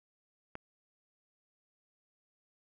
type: click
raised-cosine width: 0.5 ms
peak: -26 dBFS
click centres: 0.554 s
effects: none